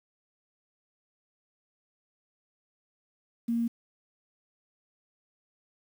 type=tone; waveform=sine; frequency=233.1 Hz; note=A#3; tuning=in tune; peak=-25 dBFS; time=3.48-3.68 s; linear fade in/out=10 ms; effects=9-bit